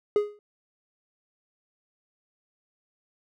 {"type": "tone with exponential decay", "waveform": "triangle", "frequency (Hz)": 415.3, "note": "G#4", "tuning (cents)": 0, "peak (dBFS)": -14, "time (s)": [0.16, 0.39], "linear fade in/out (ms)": 1, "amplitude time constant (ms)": 49, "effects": []}